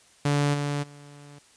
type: tone with level steps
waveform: sawtooth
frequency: 144.4 Hz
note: D3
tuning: 29 cents flat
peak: -17 / -22 / -41 dBFS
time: 0.25-1.39 s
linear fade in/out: 5 ms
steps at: 0.53 / 0.82 s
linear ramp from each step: 20 ms
effects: white hiss -57 dBFS RMS until 1.56 s + resampled to 22050 Hz